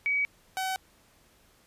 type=tone pair in turn; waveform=sine / sawtooth; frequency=2269 / 757.2 Hz; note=C#7 / F#5; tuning=+40 / +40 cents; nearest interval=octave + perfect fifth; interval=1900 cents; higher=first; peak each=-24 / -25 dBFS; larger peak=first; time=0.06-0.25 / 0.57-0.76 s; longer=neither; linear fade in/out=0 ms; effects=pink hiss -62 dBFS RMS until 1.66 s + resampled to 32000 Hz